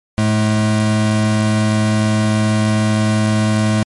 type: tone pair together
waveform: square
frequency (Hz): 108.06 / 214.5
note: A2 / A3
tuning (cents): -31 / -44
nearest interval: octave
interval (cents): 1187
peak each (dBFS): -16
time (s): 0.18-3.83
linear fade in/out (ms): 0
effects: MP3 48 kbps